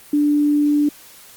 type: tone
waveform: sine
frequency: 293.7 Hz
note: D4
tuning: in tune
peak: -13 dBFS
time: 0.13-0.89 s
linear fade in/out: 5 ms
effects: white hiss -44 dBFS RMS until 1.36 s + Opus 32 kbps